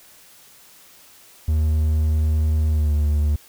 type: tone with pitch glide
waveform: triangle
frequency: 77.5 to 74.34 Hz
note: D#2 to D2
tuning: -6 to +22 cents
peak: -14 dBFS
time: 1.48-3.36 s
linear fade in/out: 5 ms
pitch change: -72 cents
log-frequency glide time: 2.71-2.91 s
effects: white hiss -49 dBFS RMS until 3.48 s